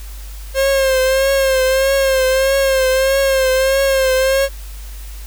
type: tone with vibrato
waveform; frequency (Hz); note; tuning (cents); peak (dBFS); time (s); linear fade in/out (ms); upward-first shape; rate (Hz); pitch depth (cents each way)
45% pulse; 533; C5; +32; -12; 0.54-4.49; 50; triangle; 1.6; 53
effects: added 50 Hz sine -28 dBFS peak until 5.26 s + white hiss -40 dBFS RMS until 5.26 s